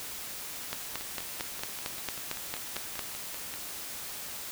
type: two click trains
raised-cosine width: 0.2 ms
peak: -15 / -22 dBFS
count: 11 / 14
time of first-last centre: 0.73-2.992 / 1.01-3.539 s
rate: 4.42 / 5.14 Hz
effects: white hiss -40 dBFS RMS until 4.51 s